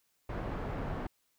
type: low-pass noise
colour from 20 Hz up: pink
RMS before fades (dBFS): -37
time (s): 0.29-1.07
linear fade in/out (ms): 5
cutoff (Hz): 1200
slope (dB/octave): 12
effects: white hiss -75 dBFS RMS until 1.38 s